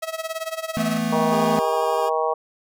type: tone with tremolo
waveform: sawtooth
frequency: 646 Hz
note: E5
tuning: 35 cents flat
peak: -20 dBFS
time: 0.02-0.98 s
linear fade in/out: 10 ms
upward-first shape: sine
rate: 18 Hz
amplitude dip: 85%
type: chord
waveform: square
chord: E suspended fourth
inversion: none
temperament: equal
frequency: 164.81 / 220 / 246.9 Hz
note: E3 / A3 / B3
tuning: 0 / 0 / 0 cents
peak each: -29 / -24 / -28 dBFS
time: 0.77-1.59 s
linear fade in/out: 0 ms
type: harmonic tone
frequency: 158.5 Hz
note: D#3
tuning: 32 cents sharp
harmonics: 3 / 4 / 5 / 6 / 7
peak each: -24 / -25 / -26 / -27 / -27 dBFS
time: 1.12-2.34 s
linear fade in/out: 10 ms
type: tone with vibrato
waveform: 20% pulse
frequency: 406.1 Hz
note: G#4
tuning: 39 cents flat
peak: -23 dBFS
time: 1.31-2.1 s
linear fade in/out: 20 ms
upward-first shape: sine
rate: 12 Hz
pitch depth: 20 cents each way
effects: none